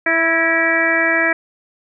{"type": "harmonic tone with a mistuned harmonic", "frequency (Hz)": 329.6, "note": "E4", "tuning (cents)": 0, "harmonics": [1, 2, 3, 4, 5, 6, 7], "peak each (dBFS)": [-23, -21, -29, -26, -18, -18, -21], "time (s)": [0.06, 1.33], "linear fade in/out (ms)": 5, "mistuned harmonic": 6, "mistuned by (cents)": -37, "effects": []}